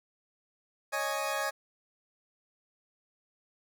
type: chord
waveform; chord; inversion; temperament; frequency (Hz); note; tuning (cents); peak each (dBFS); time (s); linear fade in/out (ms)
20% pulse; C# suspended second; none; equal; 554.4 / 622.3 / 830.6; C#5 / D#5 / G#5; 0 / 0 / 0; -30; 0.92-1.51; 20
effects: none